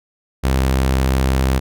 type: tone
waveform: sawtooth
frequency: 65.8 Hz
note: C2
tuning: 10 cents sharp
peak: -10 dBFS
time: 0.43-1.6 s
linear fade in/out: 20 ms
effects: none